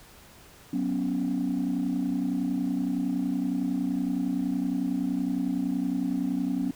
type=chord; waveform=sine; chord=F# suspended fourth; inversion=none; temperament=just; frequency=185 / 246.7 / 277.5 Hz; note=F#3 / B3 / C#4; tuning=0 / -2 / +2 cents; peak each=-30 / -28 / -27 dBFS; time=0.73-6.71 s; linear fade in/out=5 ms; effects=tanh soft clip ceiling -20 dBFS + pink hiss -52 dBFS RMS until 6.75 s